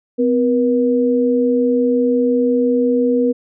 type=tone pair together; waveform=sine; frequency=254.3 / 480 Hz; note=C4 / B4; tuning=-49 / -49 cents; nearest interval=major seventh; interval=1100 cents; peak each=-15 dBFS; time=0.18-3.33 s; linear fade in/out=20 ms; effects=none